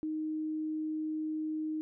sine tone, 311.1 Hz, D#4, in tune, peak -32 dBFS, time 0.03-1.81 s, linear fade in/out 0 ms, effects none

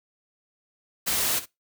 white noise with echo, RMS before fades -25 dBFS, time 1.06-1.4 s, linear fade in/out 20 ms, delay 61 ms, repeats 1, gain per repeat -15 dB, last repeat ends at 1.461 s, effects noise-tail reverb RT60 0.2 s tail -22 dB re dry

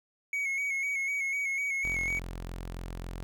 triangle tone with vibrato, 2217 Hz, C#7, in tune, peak -27 dBFS, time 0.33-2.19 s, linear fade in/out 2 ms, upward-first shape square, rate 4 Hz, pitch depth 34 cents each way
sawtooth tone, 43.65 Hz, F1, in tune, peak -33 dBFS, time 1.84-3.23 s, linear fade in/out 0 ms
effects none

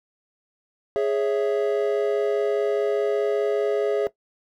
triangle chord, C# minor, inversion second, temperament equal, 415.3 / 554.4 / 659.3 Hz, G#4 / C#5 / E5, 0 / 0 / 0 cents, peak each -20 / -24 / -25 dBFS, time 0.96-4.07 s, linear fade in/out 0 ms, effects noise-tail reverb RT60 0.1 s tail -17 dB re dry

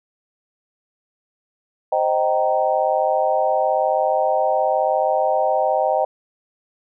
sine chord, C minor seventh, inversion none, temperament equal with one note detuned, 523.3 / 622.3 / 776.8 / 932.3 Hz, C5 / Eb5 / G5 / Bb5, 0 / 0 / -16 / 0 cents, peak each -22 / -20 / -20 / -26 dBFS, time 1.92-6.05 s, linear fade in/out 5 ms, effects none

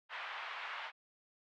pink band-pass noise, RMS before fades -44 dBFS, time 0.09-0.92 s, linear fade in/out 50 ms, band 860 to 3000 Hz, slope 24 dB/octave, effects none

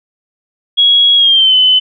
sine tone with pitch glide, 3322 to 3029 Hz, G#7 to F#7, 0 to +40 cents, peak -5 dBFS, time 0.77-1.8 s, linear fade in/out 20 ms, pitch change -160 cents, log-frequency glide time 1.16-1.55 s, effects none

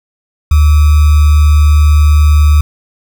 sine tone with sample-and-hold, 74.8 Hz, D2, 32 cents sharp, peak -3 dBFS, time 0.51-2.61 s, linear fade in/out 5 ms, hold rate 1225 Hz, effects none

